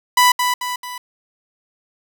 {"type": "tone with echo", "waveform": "sawtooth", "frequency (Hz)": 991, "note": "B5", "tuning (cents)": 6, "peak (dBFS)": -6, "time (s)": [0.17, 0.32], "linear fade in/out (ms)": 5, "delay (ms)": 220, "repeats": 3, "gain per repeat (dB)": -6, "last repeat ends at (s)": 0.98, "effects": ["7-bit"]}